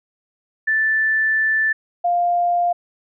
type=tone pair in turn; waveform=sine; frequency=1760 / 700.3 Hz; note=A6 / F5; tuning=0 / +5 cents; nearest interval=octave + major third; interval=1595 cents; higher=first; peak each=-15 dBFS; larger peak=neither; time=0.67-1.73 / 2.04-2.73 s; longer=first; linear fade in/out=10 ms; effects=none